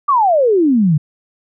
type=exponential sweep; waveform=sine; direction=down; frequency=1200 to 141.5 Hz; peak=-9 dBFS; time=0.08-0.98 s; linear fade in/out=10 ms; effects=none